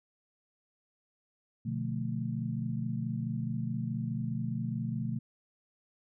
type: chord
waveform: sine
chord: B half-diminished seventh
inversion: none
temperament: just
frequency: 123.47 / 148.16 / 177.8 / 222.2 Hz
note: B2 / D3 / F3 / A3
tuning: 0 / +16 / +31 / +17 cents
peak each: -35 / -38 / -39 / -36 dBFS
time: 1.65-5.19 s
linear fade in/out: 10 ms
effects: none